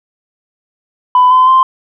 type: tone with pitch steps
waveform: sine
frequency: 1000 / 1021.6 / 1043.7 Hz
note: B5 / C6 / C6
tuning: +21 / -42 / -5 cents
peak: -3 dBFS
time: 1.15-1.63 s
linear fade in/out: 2 ms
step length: 160 ms
effects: tanh soft clip ceiling -1 dBFS